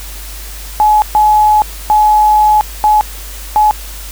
sine tone bursts at uneven times, 849 Hz, G#5, 38 cents sharp, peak -5 dBFS, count 5, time 0.8-1.02 / 1.15-1.62 / 1.9-2.61 / 2.84-3.01 / 3.56-3.71 s, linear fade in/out 0 ms, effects added 50 Hz sine -26 dBFS peak until 4.11 s + white hiss -30 dBFS RMS until 4.11 s

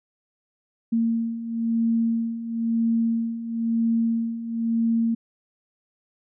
sine beating tone pair, 228.3 / 229.3 Hz, A#3 / A#3, -36 / -28 cents, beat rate 1 Hz, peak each -27 / -22 dBFS, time 0.92-5.15 s, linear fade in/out 10 ms, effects none

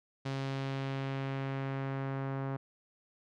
sawtooth tone with low-pass filter sweep, 135.6 Hz, C#3, 38 cents flat, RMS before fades -36 dBFS, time 0.25-2.57 s, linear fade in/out 10 ms, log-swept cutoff 4700 to 1300 Hz, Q 1.1, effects none

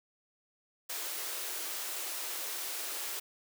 white high-pass noise, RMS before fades -38 dBFS, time 0.89-3.2 s, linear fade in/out 10 ms, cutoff 310 Hz, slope 96 dB/octave, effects none

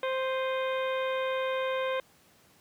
harmonic tone with a mistuned harmonic, 523.3 Hz, C5, in tune, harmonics 1 / 2 / 3 / 4 / 5 / 6 / 7, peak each -29 / -35 / -39 / -41 / -43 / -45 / -46 dBFS, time 0.03-2 s, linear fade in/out 2 ms, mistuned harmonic 5, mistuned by -93 cents, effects pink hiss -61 dBFS RMS until 2.6 s + high-pass 100 Hz 12 dB/octave

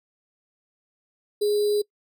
sine tone with sample-and-hold, 415.3 Hz, G#4, in tune, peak -19 dBFS, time 1.41-1.82 s, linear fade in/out 10 ms, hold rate 4410 Hz, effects noise-tail reverb RT60 0.1 s tail -24 dB re dry

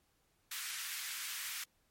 pink high-pass noise, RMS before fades -42 dBFS, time 0.51-1.64 s, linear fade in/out 5 ms, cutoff 1500 Hz, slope 24 dB/octave, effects pink hiss -75 dBFS RMS until 1.9 s + MP3 64 kbps

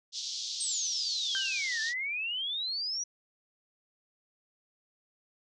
pink band-pass noise, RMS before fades -37 dBFS, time 0.12-1.94 s, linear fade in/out 50 ms, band 3500 to 6300 Hz, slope 48 dB/octave
sine exponential two-way sweep, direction down then up, 8590 to 1740 to 5880 Hz, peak -31 dBFS, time 0.6-3.04 s, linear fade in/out 10 ms, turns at 1.81 s
sine tone with exponential decay, 1568 Hz, G6, in tune, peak -31 dBFS, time 1.35-1.73 s, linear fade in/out 0 ms, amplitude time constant 82 ms
effects none

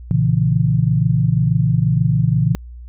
sine chord, A# diminished, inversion none, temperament equal, 116.54 / 138.59 / 164.81 Hz, A#2 / C#3 / E3, 0 / 0 / 0 cents, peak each -17 dBFS, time 0.11-2.55 s, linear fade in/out 0 ms, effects added 60 Hz sine -32 dBFS peak until 2.88 s

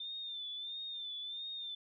sine tone with vibrato, 3579 Hz, A7, 29 cents sharp, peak -40 dBFS, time 0-1.75 s, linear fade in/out 5 ms, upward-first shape sine, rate 1.5 Hz, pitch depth 63 cents each way, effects none

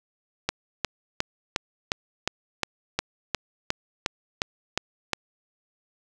click train, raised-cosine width 0.2 ms, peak -6 dBFS, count 14, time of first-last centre 0.49-5.133 s, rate 2.8 Hz, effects none

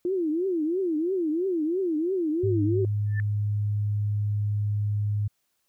sine tone with vibrato, 341.8 Hz, F4, 37 cents flat, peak -23 dBFS, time 0.05-2.85 s, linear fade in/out 2 ms, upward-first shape triangle, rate 3 Hz, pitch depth 250 cents each way
sine tone, 103.83 Hz, G#2, in tune, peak -23 dBFS, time 2.43-5.28 s, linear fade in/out 10 ms
sine tone with exponential growth, 1766 Hz, A6, 6 cents sharp, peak -29 dBFS, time 3.06-3.2 s, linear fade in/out 1 ms, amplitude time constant 29 ms
effects white hiss -74 dBFS RMS until 5.68 s

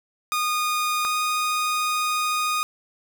sawtooth tone pair in turn, 1228 / 1235.8 Hz, D#6 / D#6, -23 / -12 cents, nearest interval unison, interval 11 cents, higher second, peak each -18 dBFS, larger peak neither, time 0.32-1.05 / 1.05-2.63 s, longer second, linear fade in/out 0 ms, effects none

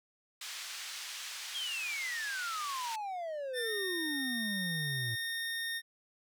white band-pass noise, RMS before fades -43 dBFS, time 0.41-2.96 s, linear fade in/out 5 ms, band 1500 to 5600 Hz, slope 12 dB/octave
triangle exponential sweep, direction down, 3321 to 111.2 Hz, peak -34 dBFS, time 1.54-5.16 s, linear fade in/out 20 ms
25% pulse tone with pitch glide, 1792 to 1838.1 Hz, A6 to A#6, +31 to -25 cents, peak -31 dBFS, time 3.53-5.82 s, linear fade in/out 50 ms, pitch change +44 cents, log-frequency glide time 3.63-3.72 s
effects none

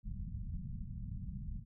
pink low-pass noise, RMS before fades -42 dBFS, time 0.03-1.65 s, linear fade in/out 50 ms, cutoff 200 Hz, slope 48 dB/octave, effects none

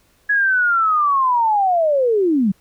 sine linear sweep, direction down, 1686 to 180 Hz, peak -13 dBFS, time 0.29-2.52 s, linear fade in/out 10 ms, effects pink hiss -58 dBFS RMS until 2.6 s

